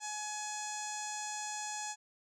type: tone with low-pass filter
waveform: sawtooth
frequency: 845 Hz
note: G#5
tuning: 30 cents sharp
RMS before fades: -40 dBFS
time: 0-1.96 s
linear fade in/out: 50 ms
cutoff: 7100 Hz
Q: 8.1
effects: none